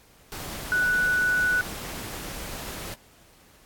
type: tone in noise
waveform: sine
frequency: 1480 Hz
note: F#6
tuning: in tune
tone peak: -20 dBFS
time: 0.72-1.61 s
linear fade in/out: 0 ms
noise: pink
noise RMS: -36 dBFS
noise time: 0.32-2.94 s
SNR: +13 dB
effects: pink hiss -56 dBFS RMS until 3.65 s + AAC 64 kbps